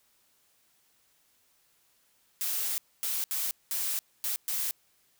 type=noise bursts at uneven times; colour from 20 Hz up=blue; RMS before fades=-31 dBFS; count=6; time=2.41-2.78 / 3.03-3.24 / 3.31-3.51 / 3.71-3.99 / 4.24-4.36 / 4.48-4.71 s; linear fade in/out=0 ms; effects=white hiss -68 dBFS RMS until 5.19 s